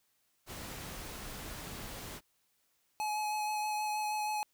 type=noise; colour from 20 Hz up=pink; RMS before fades=-44 dBFS; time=0.46-2.21 s; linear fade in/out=50 ms
type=tone with vibrato; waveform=square; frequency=848 Hz; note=G#5; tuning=36 cents sharp; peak=-33 dBFS; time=3-4.43 s; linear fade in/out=0 ms; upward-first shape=sine; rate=6.3 Hz; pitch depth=13 cents each way
effects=white hiss -75 dBFS RMS until 4.53 s